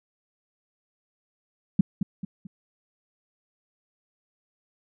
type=tone with echo; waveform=sine; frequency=190.4 Hz; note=F#3; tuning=50 cents sharp; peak=-12 dBFS; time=1.79-1.81 s; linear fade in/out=5 ms; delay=220 ms; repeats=3; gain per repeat=-8 dB; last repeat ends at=2.47 s; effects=none